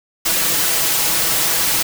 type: noise with comb filter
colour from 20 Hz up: white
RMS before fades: -17 dBFS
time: 0.25-1.83 s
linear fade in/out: 10 ms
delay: 6.1 ms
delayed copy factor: +0.7
effects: none